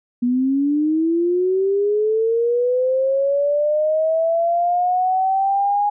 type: linear sweep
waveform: sine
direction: up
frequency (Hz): 240 to 828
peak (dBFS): -15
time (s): 0.22-5.9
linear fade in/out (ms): 10
effects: none